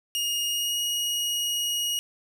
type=tone with pitch glide; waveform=sawtooth; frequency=2856 to 2886 Hz; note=F7 to F#7; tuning=+38 to -44 cents; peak=-22 dBFS; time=0.15-1.99 s; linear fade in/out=0 ms; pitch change=+18 cents; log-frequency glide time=0.46-0.81 s; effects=none